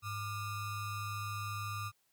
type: ring-modulated tone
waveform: square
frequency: 649 Hz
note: E5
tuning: 27 cents flat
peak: -35 dBFS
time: 0.02-1.92 s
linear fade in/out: 50 ms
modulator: 546 Hz
effects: white hiss -75 dBFS RMS until 2.12 s